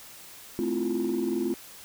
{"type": "chord", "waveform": "sine", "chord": "F major seventh", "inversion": "first", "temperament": "equal with one note detuned", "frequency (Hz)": [220, 261.6, 327.5, 349.2], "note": ["A3", "C4", "E4", "F4"], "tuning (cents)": [0, 0, -11, 0], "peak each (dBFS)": [-31, -30, -32, -27], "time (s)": [0.59, 1.54], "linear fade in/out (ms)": 0, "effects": ["tanh soft clip ceiling -20 dBFS", "white hiss -47 dBFS RMS until 1.84 s"]}